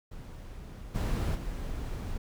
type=noise with level steps; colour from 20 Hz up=brown; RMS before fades=-43 / -29 / -36 dBFS; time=0.11-2.18 s; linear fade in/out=10 ms; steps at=0.94 / 1.34 s; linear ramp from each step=20 ms; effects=none